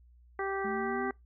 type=harmonic tone; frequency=390.4 Hz; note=G4; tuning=7 cents flat; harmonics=1 / 2 / 3 / 4 / 5; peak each=-34 / -37 / -39 / -40 / -41 dBFS; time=0.39-1.11 s; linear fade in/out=2 ms
type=exponential sweep; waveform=sine; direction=up; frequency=210.4 to 258.3 Hz; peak=-36 dBFS; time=0.64-1.11 s; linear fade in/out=10 ms
effects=noise-tail reverb RT60 0.2 s tail -25 dB re dry + added 60 Hz sine -56 dBFS peak until 1.25 s